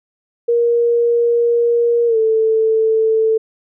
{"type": "tone with pitch glide", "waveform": "sine", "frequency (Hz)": [471.6, 442.6], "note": ["A#4", "A4"], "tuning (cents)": [20, 10], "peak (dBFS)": -11, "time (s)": [0.48, 3.38], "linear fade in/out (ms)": 10, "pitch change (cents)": -110, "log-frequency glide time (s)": [2.07, 2.17], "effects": []}